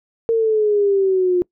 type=exponential sweep; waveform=sine; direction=down; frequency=460 to 353.5 Hz; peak=-13 dBFS; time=0.29-1.42 s; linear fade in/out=0 ms; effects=noise-tail reverb RT60 0.1 s tail -24 dB re dry